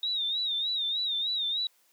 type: tone with vibrato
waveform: sine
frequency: 3743 Hz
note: A#7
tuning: 6 cents sharp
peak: -27 dBFS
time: 0.03-1.67 s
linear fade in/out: 2 ms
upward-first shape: sine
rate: 3.3 Hz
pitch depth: 96 cents each way
effects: white hiss -66 dBFS RMS until 1.92 s + high-pass 300 Hz 12 dB/octave